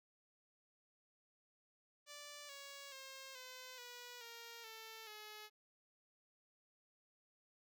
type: tone with pitch steps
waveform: 5% pulse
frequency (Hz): 585 / 558.9 / 534 / 510.2 / 487.4 / 465.7 / 444.9 / 425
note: D5 / C#5 / C5 / C5 / B4 / A#4 / A4 / G#4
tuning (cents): -7 / +14 / +35 / -44 / -23 / -2 / +19 / +40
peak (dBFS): -40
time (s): 2.06-5.5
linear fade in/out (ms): 50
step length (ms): 430
effects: none